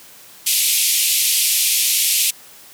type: band-pass noise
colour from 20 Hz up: white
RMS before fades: -17 dBFS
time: 0.46-2.31 s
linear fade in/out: 10 ms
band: 2300 to 14000 Hz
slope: 48 dB/octave
effects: white hiss -43 dBFS RMS until 2.73 s + high-pass 80 Hz 12 dB/octave